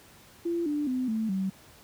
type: tone with pitch steps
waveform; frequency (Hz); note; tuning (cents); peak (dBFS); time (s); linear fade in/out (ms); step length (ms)
sine; 340.7 / 294.9 / 255.2 / 220.9 / 191.21; F4 / D4 / C4 / A3 / G3; -43 / +7 / -43 / +7 / -43; -26; 0.45-1.5; 10; 210
effects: pink hiss -54 dBFS RMS until 1.83 s + high-pass 60 Hz 12 dB/octave